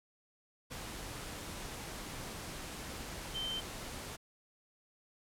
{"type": "tone in noise", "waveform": "sine", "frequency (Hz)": 3108, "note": "G7", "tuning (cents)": -16, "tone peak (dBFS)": -36, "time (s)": [3.34, 3.61], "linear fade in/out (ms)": 20, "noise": "pink", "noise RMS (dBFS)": -44, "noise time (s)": [0.7, 4.17], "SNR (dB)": 5, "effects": ["low-pass 12000 Hz 12 dB/octave"]}